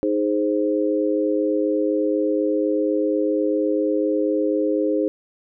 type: chord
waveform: sine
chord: Ab major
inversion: second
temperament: equal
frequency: 311.1 / 415.3 / 523.3 Hz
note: Eb4 / Ab4 / C5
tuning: 0 / 0 / 0 cents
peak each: -21 / -23 / -23 dBFS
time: 0.03-5.08 s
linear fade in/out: 0 ms
effects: none